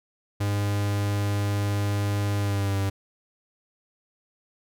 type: tone with pitch glide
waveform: 45% pulse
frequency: 101.9 to 98.37 Hz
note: G#2 to G2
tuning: -32 to +7 cents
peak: -23 dBFS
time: 0.4-2.9 s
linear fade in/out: 10 ms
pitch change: -61 cents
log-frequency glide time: 2.38-2.77 s
effects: none